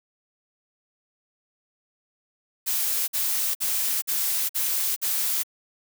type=noise bursts; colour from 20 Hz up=blue; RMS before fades=-25 dBFS; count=6; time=2.66-5.435 s; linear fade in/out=20 ms; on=420 ms; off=51 ms; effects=none